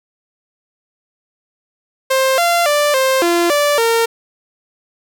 sawtooth tone with pitch steps, 528 / 689 / 588 / 527 / 343.9 / 583 / 459.2 Hz, C5 / F5 / D5 / C5 / F4 / D5 / A#4, +16 / -24 / +2 / +12 / -27 / -13 / -26 cents, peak -8 dBFS, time 2.1-4.06 s, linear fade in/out 10 ms, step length 280 ms, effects none

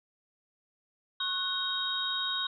sine tone cluster, 1088 / 1483 / 3193 / 3776 Hz, C#6 / F#6 / G7 / A#7, -33 / +4 / +31 / +22 cents, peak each -38 / -37 / -38 / -31 dBFS, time 1.2-2.47 s, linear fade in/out 5 ms, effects none

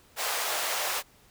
pink high-pass noise, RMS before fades -30 dBFS, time 0.16-1.03 s, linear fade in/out 50 ms, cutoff 550 Hz, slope 24 dB/octave, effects pink hiss -59 dBFS RMS until 1.3 s

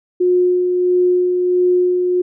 sine tone with tremolo, 360.3 Hz, F#4, 46 cents flat, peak -10 dBFS, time 0.2-2.22 s, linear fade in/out 10 ms, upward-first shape sine, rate 1.5 Hz, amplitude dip 35%, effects none

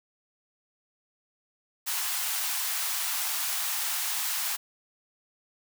white high-pass noise, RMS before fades -30 dBFS, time 1.86-4.57 s, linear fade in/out 20 ms, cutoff 720 Hz, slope 48 dB/octave, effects none

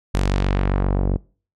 sawtooth tone with low-pass filter sweep, 47.59 Hz, F#1, 49 cents sharp, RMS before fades -19 dBFS, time 0.14-1.17 s, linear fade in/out 10 ms, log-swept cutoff 10000 to 450 Hz, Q 0.87, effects noise-tail reverb RT60 0.4 s tail -24 dB re dry

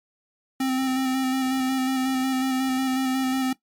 square tone with vibrato, 261.6 Hz, C4, in tune, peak -22 dBFS, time 0.6-3.53 s, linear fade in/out 5 ms, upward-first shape square, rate 5.5 Hz, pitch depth 18 cents each way, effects noise-tail reverb RT60 0.1 s tail -17 dB re dry + MP3 96 kbps

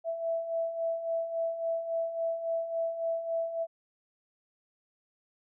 sine beating tone pair, 659.3 / 662.9 Hz, E5 / E5, 0 / +10 cents, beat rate 3.6 Hz, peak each -37 / -30 dBFS, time 0.04-3.67 s, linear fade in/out 50 ms, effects none

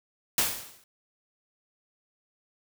white noise with exponential decay, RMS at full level -22 dBFS, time 0.38-0.84 s, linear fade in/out 2 ms, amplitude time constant 100 ms, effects none

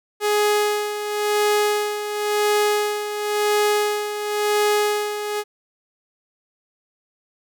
sawtooth tone with tremolo, 417.5 Hz, G#4, 9 cents sharp, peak -12 dBFS, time 0.2-5.44 s, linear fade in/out 50 ms, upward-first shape sine, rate 0.95 Hz, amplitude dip 65%, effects none

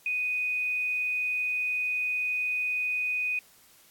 sine tone, 2489 Hz, D#7, in tune, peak -26 dBFS, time 0.06-3.39 s, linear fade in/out 2 ms, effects white hiss -58 dBFS RMS until 3.9 s + AAC 64 kbps

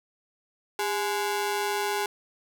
sawtooth ring-modulated tone, 622.3 Hz, D#5, in tune, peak -19 dBFS, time 0.79-2.06 s, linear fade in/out 2 ms, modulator 218 Hz, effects none

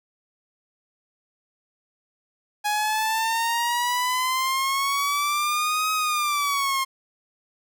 sawtooth exponential two-way sweep, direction up then down, 830.6 to 1269 to 1063 Hz, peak -18 dBFS, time 2.64-6.85 s, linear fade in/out 20 ms, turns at 5.92 s, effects none

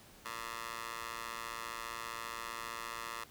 15% pulse tone with high-pass filter, 115 Hz, A#2, 23 cents flat, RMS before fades -43 dBFS, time 0.25-3.24 s, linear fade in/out 5 ms, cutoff 1100 Hz, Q 1.4, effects pink hiss -58 dBFS RMS until 3.3 s

